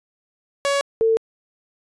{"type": "tone pair in turn", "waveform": ["sawtooth", "sine"], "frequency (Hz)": [561, 448.9], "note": ["C#5", "A4"], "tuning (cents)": [21, 35], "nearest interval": "major third", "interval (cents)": 386, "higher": "first", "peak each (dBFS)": -14, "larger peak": "neither", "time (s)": [[0.65, 0.81], [1.01, 1.17]], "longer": "neither", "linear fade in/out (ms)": 0, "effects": ["resampled to 22050 Hz"]}